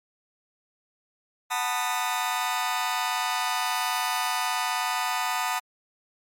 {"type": "chord", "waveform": "sawtooth", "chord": "B dominant seventh", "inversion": "second", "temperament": "just", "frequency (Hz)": [740.8, 889, 987.8, 1234.7], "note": ["F#5", "A5", "B5", "D#6"], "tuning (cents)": [2, 18, 0, -14], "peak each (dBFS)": -27, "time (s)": [1.5, 5.6], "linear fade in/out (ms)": 20, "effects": ["MP3 64 kbps"]}